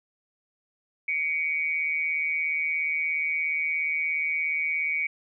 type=tone with amplitude modulation; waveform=sine; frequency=2255 Hz; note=C#7; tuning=29 cents sharp; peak=-21 dBFS; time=1.08-5.07 s; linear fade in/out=5 ms; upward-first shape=sine; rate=157 Hz; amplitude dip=70%; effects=none